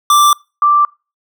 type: tone pair in turn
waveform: square / sine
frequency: 1174.7 / 1174.7 Hz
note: D6 / D6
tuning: 0 / 0 cents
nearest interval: unison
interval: 0 cents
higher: neither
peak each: -7 dBFS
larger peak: neither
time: 0.1-0.33 / 0.62-0.85 s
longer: neither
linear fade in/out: 2 ms
effects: noise-tail reverb RT60 0.3 s tail -25 dB re dry